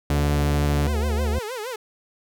harmonic tone, 74 Hz, D2, 14 cents sharp, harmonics 1 / 3 / 5 / 7 / 9 / 10, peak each -21 / -31 / -35 / -38 / -40 / -41 dBFS, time 0.1-1.39 s, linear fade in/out 5 ms
sawtooth tone, 145.4 Hz, D3, 17 cents flat, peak -18 dBFS, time 0.1-0.87 s, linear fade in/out 0 ms
sawtooth tone with vibrato, 466.3 Hz, A#4, 1 cent sharp, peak -25 dBFS, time 0.87-1.76 s, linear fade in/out 5 ms, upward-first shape sine, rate 6.4 Hz, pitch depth 200 cents each way
effects none

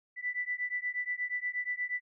sine beating tone pair, 1975.5 / 1983.9 Hz, B6 / B6, 0 / +7 cents, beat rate 8.4 Hz, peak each -35 / -35 dBFS, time 0.16-2.01 s, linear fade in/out 50 ms, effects none

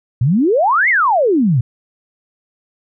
sine exponential two-way sweep, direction up then down, 111.1 to 2217 to 111.1 Hz, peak -10 dBFS, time 0.21-1.61 s, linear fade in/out 5 ms, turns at 0.89 s, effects none

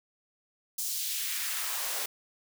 white noise with high-pass filter sweep, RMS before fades -33 dBFS, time 0.78-2.06 s, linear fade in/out 5 ms, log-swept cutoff 6200 to 430 Hz, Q 1.2, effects none

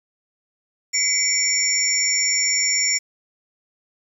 sine tone cluster, 2047 / 2258 / 5500 / 7080 Hz, C7 / C#7 / F8 / A8, -38 / +31 / -27 / +10 cents, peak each -28 / -26 / -22 / -20 dBFS, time 0.93-2.99 s, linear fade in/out 20 ms, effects 8-bit

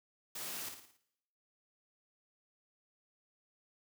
white noise with echo, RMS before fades -43 dBFS, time 0.35-0.69 s, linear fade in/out 5 ms, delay 56 ms, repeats 5, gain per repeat -6 dB, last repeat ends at 0.97 s, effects noise-tail reverb RT60 0.8 s tail -18 dB re dry + high-pass 100 Hz 12 dB/octave

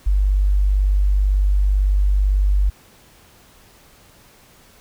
sine tone, 49 Hz, G1, in tune, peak -13 dBFS, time 0.06-2.7 s, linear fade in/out 10 ms, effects pink hiss -50 dBFS RMS until 4.8 s

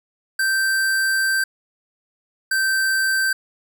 square tone pair in turn, 1562 / 1556.6 Hz, G6 / G6, -7 / -13 cents, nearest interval unison, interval 6 cents, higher first, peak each -18 dBFS, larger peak neither, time 0.39-1.44 / 2.51-3.33 s, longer first, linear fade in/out 5 ms, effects none

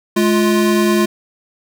square tone pair together, 211.4 / 349.2 Hz, G#3 / F4, +31 / 0 cents, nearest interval major sixth, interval 869 cents, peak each -15 dBFS, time 0.16-1.06 s, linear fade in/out 10 ms, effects none

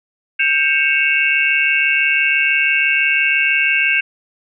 sine tone cluster, 1575 / 2223 / 2602 / 2748 Hz, G6 / C#7 / E7 / F7, +8 / +4 / -23 / -29 cents, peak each -18 dBFS, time 0.39-4.01 s, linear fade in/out 10 ms, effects none

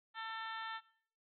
harmonic tone, 446.9 Hz, A4, 27 cents sharp, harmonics 2 / 3 / 4 / 5 / 6 / 7 / 8 / 9, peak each -46 / -46 / -46 / -57 / -59 / -54 / -53 / -59 dBFS, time 0.14-0.81 s, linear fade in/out 50 ms, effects noise-tail reverb RT60 0.6 s tail -20 dB re dry + AAC 48 kbps

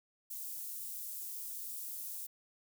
white high-pass noise, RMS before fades -43 dBFS, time 0.3-2.27 s, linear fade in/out 10 ms, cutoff 10000 Hz, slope 12 dB/octave, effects none

